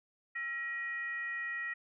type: tone with frequency modulation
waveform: sine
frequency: 1900 Hz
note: A#6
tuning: 33 cents sharp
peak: -35 dBFS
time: 0.35-1.74 s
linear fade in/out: 10 ms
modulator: 549 Hz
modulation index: 0.47
effects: none